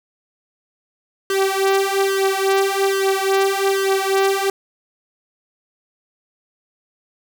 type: tone with flanger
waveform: sawtooth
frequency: 389.3 Hz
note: G4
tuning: 12 cents flat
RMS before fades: -18 dBFS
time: 1.3-4.5 s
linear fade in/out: 2 ms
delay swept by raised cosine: 1.9 to 5.2 ms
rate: 1.2 Hz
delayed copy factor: +0.9
effects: none